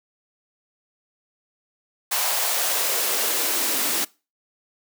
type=noise with high-pass filter sweep; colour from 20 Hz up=white; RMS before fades=-23 dBFS; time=2.11-4.05 s; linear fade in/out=10 ms; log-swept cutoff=780 to 240 Hz; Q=1.9; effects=noise-tail reverb RT60 0.3 s tail -23 dB re dry